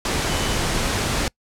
sine tone in noise, 2999 Hz, F#7, 23 cents sharp, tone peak -33 dBFS, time 0.28-0.55 s, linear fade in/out 2 ms, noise pink, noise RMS -22 dBFS, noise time 0.05-1.28 s, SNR -14 dB, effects noise-tail reverb RT60 0.1 s tail -26 dB re dry + low-pass 9000 Hz 12 dB/octave

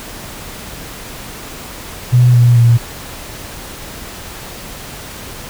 sine tone with pitch steps, 123.47 / 120.72 / 118.03 Hz, B2 / B2 / A#2, 0 / -39 / +22 cents, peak -5 dBFS, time 2.12-2.78 s, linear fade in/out 20 ms, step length 220 ms, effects pink hiss -30 dBFS RMS until 5.49 s

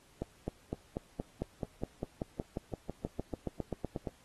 accelerating click train, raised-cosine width 2 ms, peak -21 dBFS, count 23, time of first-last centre 0.22-4.072 s, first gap 260 ms, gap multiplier 0.96, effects pink hiss -64 dBFS RMS until 4.24 s + AAC 32 kbps

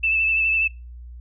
sine tone with vibrato, 2637 Hz, E7, in tune, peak -17 dBFS, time 0.03-0.68 s, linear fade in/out 10 ms, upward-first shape sine, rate 12 Hz, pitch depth 24 cents each way, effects noise-tail reverb RT60 0.3 s tail -26 dB re dry + added 60 Hz sine -36 dBFS peak until 1.2 s

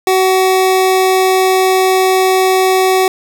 25% pulse tone, 376 Hz, F#4, 28 cents sharp, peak -5 dBFS, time 0.07-3.08 s, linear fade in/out 2 ms, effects none

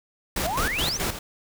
pink noise with tremolo, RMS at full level -26 dBFS, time 0.36-1.19 s, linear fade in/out 5 ms, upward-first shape square, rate 4.7 Hz, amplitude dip 65%
sine exponential sweep, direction up, 565 to 6470 Hz, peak -25 dBFS, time 0.43-0.98 s, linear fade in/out 20 ms
effects none

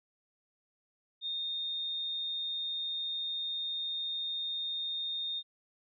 sine tone, 3667 Hz, A#7, 29 cents flat, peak -33 dBFS, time 1.21-5.43 s, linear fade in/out 50 ms, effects none

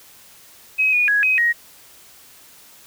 sine tone with pitch steps, 2542 / 2454 / 1666 / 2526 / 1884 Hz, D#7 / D#7 / G#6 / D#7 / A#6, +36 / -25 / +5 / +26 / +18 cents, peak -14 dBFS, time 0.78-1.53 s, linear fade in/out 20 ms, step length 150 ms, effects white hiss -47 dBFS RMS until 2.86 s

